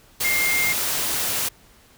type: tone in noise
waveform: sine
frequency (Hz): 2117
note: C7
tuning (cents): +20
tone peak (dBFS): -20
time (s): 0.24-0.73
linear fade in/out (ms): 10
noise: white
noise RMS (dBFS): -24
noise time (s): 0.2-1.49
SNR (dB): +1
effects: pink hiss -53 dBFS RMS until 1.97 s